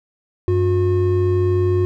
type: tone pair together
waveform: triangle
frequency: 95.65 / 360.9 Hz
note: G2 / F#4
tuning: -42 / -43 cents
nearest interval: octave + major seventh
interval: 2299 cents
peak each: -15 dBFS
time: 0.48-1.85 s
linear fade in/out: 0 ms
effects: none